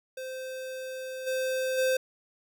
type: tone with level steps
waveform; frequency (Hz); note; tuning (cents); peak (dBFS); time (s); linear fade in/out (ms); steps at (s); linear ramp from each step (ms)
square; 519; C5; -14; -36 / -28 / -24; 0.17-1.97; 5; 1.26 / 1.77; 20
effects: none